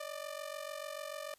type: ring-modulated tone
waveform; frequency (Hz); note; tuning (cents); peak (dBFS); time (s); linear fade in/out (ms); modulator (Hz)
sawtooth; 596; D5; +25; -34; 0-1.34; 2; 23.4
effects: white hiss -67 dBFS RMS until 1.38 s + resampled to 32000 Hz